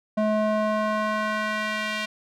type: tone with band-pass filter sweep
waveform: square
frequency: 214.2 Hz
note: A3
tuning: 46 cents flat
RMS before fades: -25 dBFS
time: 0.17-2.06 s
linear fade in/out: 10 ms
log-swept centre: 530 to 2600 Hz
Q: 1.3
effects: none